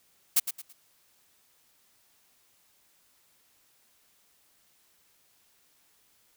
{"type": "noise with echo", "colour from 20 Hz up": "blue", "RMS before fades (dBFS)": -21, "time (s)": [0.36, 0.4], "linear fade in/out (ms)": 10, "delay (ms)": 110, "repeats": 3, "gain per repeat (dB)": -10, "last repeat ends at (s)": 0.73, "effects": ["white hiss -66 dBFS RMS until 6.36 s"]}